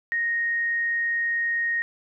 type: tone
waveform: sine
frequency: 1864.7 Hz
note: A#6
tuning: in tune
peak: -22 dBFS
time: 0.12-1.82 s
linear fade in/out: 0 ms
effects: none